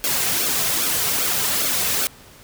white noise with flanger, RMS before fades -21 dBFS, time 0.04-2.07 s, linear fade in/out 0 ms, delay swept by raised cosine 1 to 3.6 ms, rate 2.5 Hz, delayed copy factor -0.65, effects pink hiss -46 dBFS RMS until 2.43 s

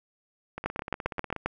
two click trains, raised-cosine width 0.5 ms, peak -12 / -20 dBFS, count 7 / 14, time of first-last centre 0.66-1.46 / 0.58-1.363 s, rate 7.5 / 16.6 Hz, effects none

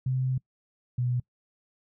sine tone pair in turn, 129.6 / 123.58 Hz, C3 / B2, -16 / +2 cents, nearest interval minor second, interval 82 cents, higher first, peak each -24 dBFS, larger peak neither, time 0.06-0.38 / 0.98-1.2 s, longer first, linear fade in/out 5 ms, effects noise-tail reverb RT60 0.1 s tail -24 dB re dry

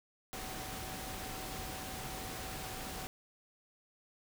sine tone in noise, 757 Hz, F#5, 39 cents sharp, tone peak -49 dBFS, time 0.33-3.07 s, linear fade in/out 0 ms, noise pink, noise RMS -43 dBFS, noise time 0.33-3.07 s, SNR -9 dB, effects none

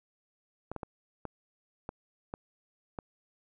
clicks, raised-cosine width 1 ms, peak -23 dBFS, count 7, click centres 0.716 / 0.763 / 0.832 / 1.253 / 1.891 / 2.339 / 2.988 s, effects none

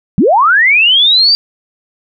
sine linear sweep, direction up, 146.4 to 4736 Hz, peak -5 dBFS, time 0.18-1.35 s, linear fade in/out 0 ms, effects none

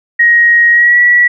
sine tone with pitch glide, 1884 to 1939.2 Hz, A#6 to B6, +18 to -32 cents, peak -4 dBFS, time 0.19-1.28 s, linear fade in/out 10 ms, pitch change +50 cents, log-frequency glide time 0.71-0.99 s, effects none

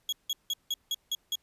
35% pulse tone bursts, 3322 Hz, G#7, in tune, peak -26 dBFS, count 7, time 0.09-1.355 s, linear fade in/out 2 ms, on 35 ms, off 170 ms, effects pink hiss -71 dBFS RMS until 1.42 s + resampled to 32000 Hz

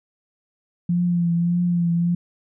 sine tone with vibrato, 172.9 Hz, F3, 17 cents flat, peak -17 dBFS, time 0.89-2.15 s, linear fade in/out 5 ms, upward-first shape triangle, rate 1.7 Hz, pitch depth 39 cents each way, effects none

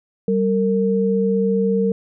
sine tone pair together, 193.93 / 457.4 Hz, G3 / A#4, -18 / -33 cents, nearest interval octave + minor third, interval 1485 cents, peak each -18 dBFS, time 0.28-1.92 s, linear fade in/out 2 ms, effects none

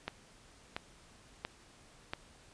click train, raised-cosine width 0.3 ms, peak -20 dBFS, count 4, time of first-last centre 0.08-2.135 s, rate 1.46 Hz, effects pink hiss -60 dBFS RMS until 2.53 s + resampled to 22050 Hz

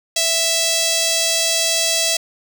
5% pulse tone with notch filter, 659.3 Hz, E5, in tune, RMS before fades -18 dBFS, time 0.16-2.17 s, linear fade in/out 5 ms, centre 1400 Hz, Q 0.64, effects none

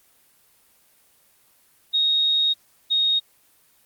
sine tone pair in turn, 3750 / 3732 Hz, A#7 / A#7, +10 / +1 cents, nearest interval unison, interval 9 cents, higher first, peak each -17 dBFS, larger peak neither, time 1.93-2.54 / 2.9-3.2 s, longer first, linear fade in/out 20 ms, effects white hiss -59 dBFS RMS until 3.85 s + Opus 24 kbps

